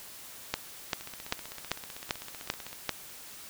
two click trains, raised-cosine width 0.2 ms, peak -10 / -24 dBFS, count 7 / 28, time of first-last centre 0.54-2.893 / 1.01-2.73 s, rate 2.55 / 15.7 Hz, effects white hiss -47 dBFS RMS until 3.49 s

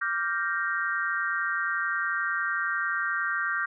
sine chord, G minor seventh, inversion second, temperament equal with one note detuned, 1168.6 / 1396.9 / 1568 / 1864.7 Hz, D6 / F6 / G6 / Bb6, -9 / 0 / 0 / 0 cents, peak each -33 / -31 / -29 / -33 dBFS, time 0.01-3.66 s, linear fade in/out 10 ms, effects none

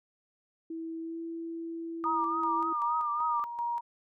sine tone with pitch glide, 326.7 to 331.5 Hz, E4 to E4, -15 to +10 cents, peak -35 dBFS, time 0.7-2.73 s, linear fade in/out 5 ms, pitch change +25 cents, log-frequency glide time 1.01-1.19 s
sine tone with vibrato, 1217 Hz, D#6, 39 cents flat, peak -29 dBFS, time 2.04-3.44 s, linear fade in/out 0 ms, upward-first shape triangle, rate 3.5 Hz, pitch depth 74 cents each way
sine tone with tremolo, 946 Hz, A#5, 25 cents sharp, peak -29 dBFS, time 2.05-3.81 s, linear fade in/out 10 ms, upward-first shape square, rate 2.6 Hz, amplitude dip 55%
effects none

